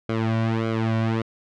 sawtooth tone with flanger, 112.4 Hz, A2, 37 cents sharp, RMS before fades -23 dBFS, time 0.09-1.22 s, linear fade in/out 5 ms, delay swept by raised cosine 1.1 to 2.4 ms, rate 1.7 Hz, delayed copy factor -1, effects low-pass 3000 Hz 12 dB/octave

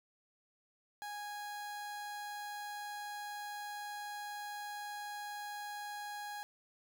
30% pulse tone, 827 Hz, G#5, 8 cents flat, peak -39 dBFS, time 1.02-6.43 s, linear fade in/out 0 ms, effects none

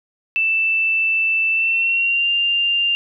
sine tone with pitch glide, 2653 to 2793 Hz, E7 to F7, +10 to -1 cents, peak -15 dBFS, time 0.36-2.95 s, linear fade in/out 0 ms, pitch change +89 cents, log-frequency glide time 1.52-2.29 s, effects none

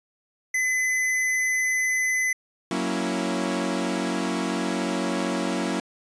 square tone, 2023 Hz, B6, 41 cents sharp, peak -22 dBFS, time 0.54-2.33 s, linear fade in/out 5 ms
sawtooth chord, F# dominant seventh, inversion none, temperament equal with one note detuned, 185 / 233.1 / 277.2 / 330.8 Hz, F#3 / A#3 / C#4 / E4, 0 / 0 / 0 / +6 cents, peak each -26 dBFS, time 2.71-5.8 s, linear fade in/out 2 ms
effects resampled to 22050 Hz

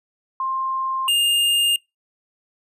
sine / square tone pair in turn, 1056 / 2819 Hz, C6 / F7, +16 / +16 cents, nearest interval octave + perfect fourth, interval 1700 cents, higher second, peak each -21 / -16 dBFS, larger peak second, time 0.4-1.08 / 1.08-1.76 s, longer neither, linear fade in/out 2 ms, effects noise-tail reverb RT60 0.2 s tail -25 dB re dry + resampled to 32000 Hz

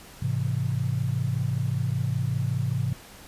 sine chord, Ab augmented, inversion none, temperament equal with one note detuned, 105.64 / 130.81 / 164.81 Hz, Ab2 / C3 / E3, +30 / 0 / 0 cents, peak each -28 / -26 / -32 dBFS, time 0.22-2.93 s, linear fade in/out 5 ms, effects pink hiss -47 dBFS RMS until 3.27 s + resampled to 32000 Hz

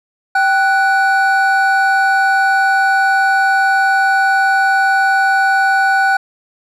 triangle tone pair together, 778.4 / 1480 Hz, G5 / F#6, -12 / 0 cents, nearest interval major seventh, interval 1112 cents, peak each -11 dBFS, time 0.35-6.17 s, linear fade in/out 5 ms, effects none

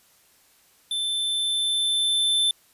square tone with level ramp, 3537 Hz, A7, 8 cents sharp, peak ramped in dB -25 to -19 dBFS, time 0.91-2.51 s, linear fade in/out 2 ms, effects white hiss -59 dBFS RMS until 2.73 s + resampled to 32000 Hz

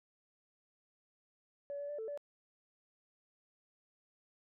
sine tone with pitch steps, 569 / 574 / 586 / 443.2 / 578 Hz, C#5 / D5 / D5 / A4 / D5, +45 / -40 / -4 / +13 / -28 cents, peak -38 dBFS, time 1.7-2.175 s, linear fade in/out 0 ms, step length 95 ms, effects tanh soft clip ceiling -34 dBFS

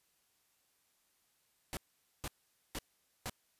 pink noise bursts, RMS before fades -40 dBFS, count 4, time 1.73-3.296 s, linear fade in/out 0 ms, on 39 ms, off 470 ms, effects white hiss -75 dBFS RMS until 3.59 s + resampled to 32000 Hz

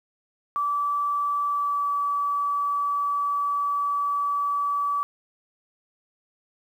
sine tone with pitch glide, 1157 to 1148.3 Hz, D6 to D6, -26 to -39 cents, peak -22 dBFS, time 0.56-5.03 s, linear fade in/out 0 ms, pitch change -13 cents, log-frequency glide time 1.47-1.9 s, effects 9-bit

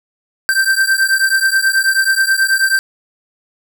square beating tone pair, 1561 / 1570.3 Hz, G6 / G6, -8 / +3 cents, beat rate 9.3 Hz, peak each -15 dBFS, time 0.49-2.79 s, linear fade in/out 0 ms, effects none

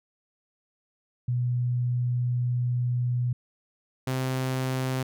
sine / sawtooth tone pair in turn, 122.9 / 130.21 Hz, B2 / C3, -8 / -8 cents, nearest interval minor second, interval 100 cents, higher second, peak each -23 / -22 dBFS, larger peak second, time 1.28-3.33 / 4.07-5.03 s, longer first, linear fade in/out 5 ms, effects none

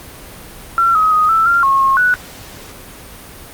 sine tone with pitch steps, 1358 / 1268 / 1248 / 1324 / 1386 / 1087 / 1080 / 1478 Hz, F6 / D#6 / D#6 / E6 / F6 / C#6 / C#6 / F#6, -49 / +32 / +5 / +7 / -14 / -34 / -45 / -2 cents, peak -9 dBFS, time 0.78-2.14 s, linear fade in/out 0 ms, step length 170 ms, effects pink hiss -35 dBFS RMS until 3.53 s + Opus 32 kbps

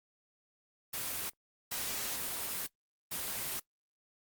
white noise bursts at uneven times, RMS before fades -37 dBFS, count 3, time 0.93-1.3 / 1.71-2.67 / 3.11-3.6 s, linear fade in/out 10 ms, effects noise-tail reverb RT60 0.1 s tail -22 dB re dry + Opus 24 kbps

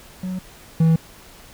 triangle tone pair in turn, 185 / 162.44 Hz, F#3 / E3, 0 / -25 cents, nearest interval major second, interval 225 cents, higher first, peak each -22 / -10 dBFS, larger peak second, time 0.23-0.39 / 0.8-0.96 s, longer neither, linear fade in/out 5 ms, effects pink hiss -45 dBFS RMS until 1.53 s

